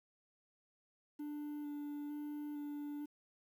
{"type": "tone with vibrato", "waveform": "triangle", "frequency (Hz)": 293.7, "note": "D4", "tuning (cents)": 0, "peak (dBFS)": -39, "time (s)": [1.19, 3.06], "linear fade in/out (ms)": 10, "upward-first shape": "square", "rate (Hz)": 1.1, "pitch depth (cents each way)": 10, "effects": ["11-bit"]}